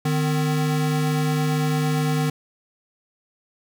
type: tone pair together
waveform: square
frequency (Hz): 152.5 / 257.1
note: D#3 / C4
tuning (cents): -34 / -30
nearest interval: major sixth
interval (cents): 904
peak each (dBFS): -21 / -27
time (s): 0.05-2.3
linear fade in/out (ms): 5
effects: none